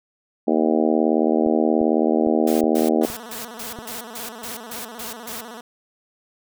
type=harmonic tone; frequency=78.7 Hz; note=D#2; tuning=20 cents sharp; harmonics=3 / 4 / 5 / 6 / 7 / 8 / 9 / 10; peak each=-21 / -21 / -23 / -25 / -27 / -26 / -29 / -31 dBFS; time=0.47-3.06 s; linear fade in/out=10 ms
type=clicks; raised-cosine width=2 ms; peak=-20 dBFS; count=6; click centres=1.465 / 1.813 / 2.269 / 2.638 / 3.101 / 3.788 s
type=noise bursts; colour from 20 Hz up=white; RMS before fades=-33 dBFS; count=11; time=2.47-5.41 s; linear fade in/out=5 ms; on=140 ms; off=140 ms
type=tone with vibrato; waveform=10% pulse; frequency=229.7 Hz; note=A#3; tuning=25 cents flat; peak=-27 dBFS; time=3.01-5.61 s; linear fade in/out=5 ms; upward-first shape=square; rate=16 Hz; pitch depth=91 cents each way
effects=none